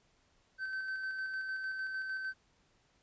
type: tone with tremolo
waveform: triangle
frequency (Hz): 1540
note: G6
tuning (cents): -31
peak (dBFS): -33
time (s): 0.58-2.34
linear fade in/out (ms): 50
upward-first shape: square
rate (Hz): 6.6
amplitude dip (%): 30
effects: pink hiss -71 dBFS RMS until 3.02 s + resampled to 16000 Hz